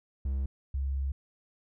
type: tone pair in turn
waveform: triangle / sine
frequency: 67.3 / 68.04 Hz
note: C2 / C#2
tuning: +49 / -32 cents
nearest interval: unison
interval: 19 cents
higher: second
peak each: -26 / -28 dBFS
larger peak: first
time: 0.25-0.46 / 0.74-1.12 s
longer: second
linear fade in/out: 5 ms
effects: none

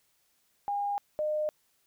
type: tone pair in turn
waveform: sine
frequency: 811 / 608.9 Hz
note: G#5 / D#5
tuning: -41 / -38 cents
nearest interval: perfect fourth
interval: 497 cents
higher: first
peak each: -28 / -27 dBFS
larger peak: second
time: 0.68-0.98 / 1.19-1.49 s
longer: neither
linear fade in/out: 0 ms
effects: white hiss -71 dBFS RMS until 1.86 s

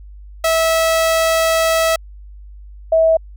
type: tone pair in turn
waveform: sawtooth / sine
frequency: 651 / 647.8 Hz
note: E5 / E5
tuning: -22 / -30 cents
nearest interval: unison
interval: 8 cents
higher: first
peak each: -9 dBFS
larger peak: neither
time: 0.44-1.96 / 2.92-3.17 s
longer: first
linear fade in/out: 5 ms
effects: added 50 Hz sine -34 dBFS peak until 3.36 s

